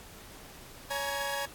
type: tone cluster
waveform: sawtooth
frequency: 560 / 844 / 945 / 1664 Hz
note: C#5 / G#5 / A#5 / G#6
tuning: +18 / +28 / +23 / +3 cents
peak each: -32 / -34 / -35 / -33 dBFS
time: 0.9-1.46 s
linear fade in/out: 10 ms
effects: pink hiss -50 dBFS RMS until 1.54 s + AAC 64 kbps